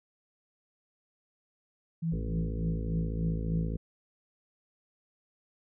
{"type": "tone with tremolo", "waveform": "sine", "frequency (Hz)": 164.81, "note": "E3", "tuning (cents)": 0, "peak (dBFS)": -26, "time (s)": [2.02, 3.77], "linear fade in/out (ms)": 10, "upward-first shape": "triangle", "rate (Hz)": 3.4, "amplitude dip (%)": 95}
{"type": "harmonic tone", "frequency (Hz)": 55, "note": "A1", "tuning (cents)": 0, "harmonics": [1, 2, 3, 4, 5, 6, 7, 8, 9], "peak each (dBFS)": [-33, -38, -44, -42, -44, -50, -49, -46, -48], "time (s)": [2.12, 3.77], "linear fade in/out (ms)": 5}
{"effects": []}